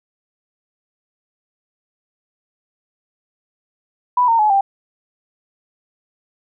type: tone with pitch steps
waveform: sine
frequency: 987.8 / 916.3 / 850.1 / 788.6 Hz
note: B5 / A#5 / G#5 / G5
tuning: 0 / -30 / +40 / +10 cents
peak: -11 dBFS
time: 4.17-4.61 s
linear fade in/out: 5 ms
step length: 110 ms
effects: none